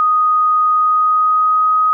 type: tone with pitch glide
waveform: sine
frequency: 1244.5 to 1256.8 Hz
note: D#6 to D#6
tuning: 0 to +17 cents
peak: -10 dBFS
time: 0-1.93 s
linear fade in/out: 0 ms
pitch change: +17 cents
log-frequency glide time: 0.71-1.73 s
effects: none